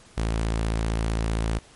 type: tone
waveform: sawtooth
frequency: 55.4 Hz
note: A1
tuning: 13 cents sharp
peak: -19 dBFS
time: 0.17-1.59 s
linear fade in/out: 10 ms
effects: pink hiss -52 dBFS RMS until 1.75 s + MP3 48 kbps